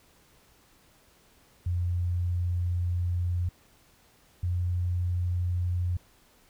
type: tone pair in turn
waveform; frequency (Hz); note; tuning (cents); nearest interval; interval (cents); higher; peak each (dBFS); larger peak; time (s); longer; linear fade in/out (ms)
sine; 88.1 / 88.76; F2 / F2; +16 / +29; unison; 13; second; -25; neither; 1.66-3.49 / 4.43-5.97; first; 5
effects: pink hiss -61 dBFS RMS until 6.49 s